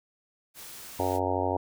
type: noise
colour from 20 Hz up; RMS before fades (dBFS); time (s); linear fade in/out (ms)
white; -44; 0.54-1.2; 50
type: harmonic tone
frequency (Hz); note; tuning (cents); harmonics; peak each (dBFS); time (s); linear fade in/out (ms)
92.5; F#2; 0; 1 / 3 / 4 / 5 / 6 / 7 / 8 / 9 / 10; -34 / -34 / -34 / -34 / -34 / -34 / -34 / -34 / -34; 0.99-1.57; 5
effects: none